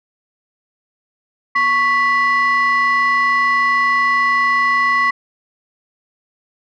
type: tone pair together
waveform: sine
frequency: 1108.7 / 1975.5 Hz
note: C#6 / B6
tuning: 0 / 0 cents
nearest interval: minor seventh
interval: 1000 cents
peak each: -13 dBFS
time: 1.55-5.11 s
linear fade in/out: 10 ms
effects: tanh soft clip ceiling -9 dBFS